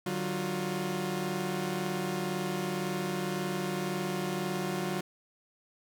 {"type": "tone cluster", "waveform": "sawtooth", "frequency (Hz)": [150.5, 188.2, 354.5], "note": ["D3", "F#3", "F4"], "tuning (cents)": [43, 30, 26], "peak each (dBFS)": [-34, -30, -31], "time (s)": [0.06, 5.01], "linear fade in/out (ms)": 5, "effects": []}